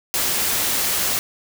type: noise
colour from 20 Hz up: white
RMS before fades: -21 dBFS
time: 0.14-1.19 s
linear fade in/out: 0 ms
effects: none